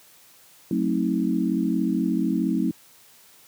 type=chord; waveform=sine; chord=F# diminished seventh; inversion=none; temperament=just; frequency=185 / 222 / 266.4 / 319.7 Hz; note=F#3 / A3 / C4 / Eb4; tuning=0 / +16 / +31 / +47 cents; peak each=-26 dBFS; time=0.71-2.71 s; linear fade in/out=2 ms; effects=white hiss -53 dBFS RMS until 3.47 s + high-pass 80 Hz 12 dB/octave